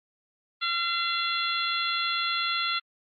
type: harmonic tone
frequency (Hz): 684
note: F5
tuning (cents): -36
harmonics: 2 / 3 / 4 / 5 / 6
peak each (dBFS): -29 / -33 / -33 / -31 / -32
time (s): 0.61-2.8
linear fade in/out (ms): 20
effects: MP3 32 kbps